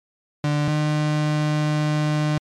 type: tone pair in turn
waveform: 35% pulse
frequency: 147.7 / 151.24 Hz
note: D3 / D#3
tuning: +10 / -49 cents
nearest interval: unison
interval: 41 cents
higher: second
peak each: -17 dBFS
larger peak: neither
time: 0.44-0.68 / 0.68-2.38 s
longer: second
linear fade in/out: 2 ms
effects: low-pass 6000 Hz 12 dB/octave + MP3 96 kbps